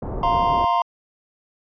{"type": "low-pass noise", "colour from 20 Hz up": "pink", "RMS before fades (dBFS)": -28, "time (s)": [0.02, 0.65], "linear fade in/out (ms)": 2, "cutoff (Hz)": 890, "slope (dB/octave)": 24}
{"type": "chord", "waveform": "triangle", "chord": "F suspended fourth", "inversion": "none", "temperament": "equal", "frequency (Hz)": [698.5, 932.3, 1046.5], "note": ["F5", "Bb5", "C6"], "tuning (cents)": [0, 0, 0], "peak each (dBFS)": [-20, -19, -19], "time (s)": [0.23, 0.82], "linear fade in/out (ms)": 2}
{"effects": ["resampled to 11025 Hz"]}